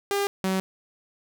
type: tone pair in turn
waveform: sawtooth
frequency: 401.4 / 189.44 Hz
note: G4 / F#3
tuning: +41 / +41 cents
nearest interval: octave + minor second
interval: 1300 cents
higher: first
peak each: -19 dBFS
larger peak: neither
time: 0.11-0.27 / 0.44-0.6 s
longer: neither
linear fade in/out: 0 ms
effects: none